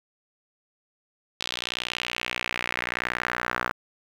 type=tone with band-pass filter sweep; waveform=sawtooth; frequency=60.8 Hz; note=B1; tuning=26 cents flat; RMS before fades=-31 dBFS; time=1.4-3.72 s; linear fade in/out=5 ms; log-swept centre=3700 to 1400 Hz; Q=2.7; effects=8-bit